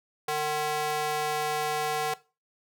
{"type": "tone with high-pass filter", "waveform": "square", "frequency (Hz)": 151.6, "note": "D#3", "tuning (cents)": -45, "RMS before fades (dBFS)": -29, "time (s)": [0.28, 2.14], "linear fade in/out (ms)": 5, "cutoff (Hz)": 610, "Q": 1.5, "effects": ["noise-tail reverb RT60 0.3 s tail -18 dB re dry"]}